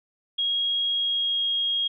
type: tone with pitch glide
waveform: sine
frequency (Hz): 3285 to 3266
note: G#7 to G#7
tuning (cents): -20 to -30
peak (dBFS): -22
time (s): 0.38-1.88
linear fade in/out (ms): 10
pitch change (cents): -10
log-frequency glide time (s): 0.9-1.45
effects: none